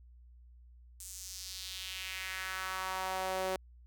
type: tone with high-pass filter sweep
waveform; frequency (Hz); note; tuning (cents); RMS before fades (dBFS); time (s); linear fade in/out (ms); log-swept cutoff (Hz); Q
sawtooth; 187.9; F#3; +27; -39; 1-3.56; 2; 8100 to 480; 2.1
effects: added 60 Hz sine -54 dBFS peak until 3.86 s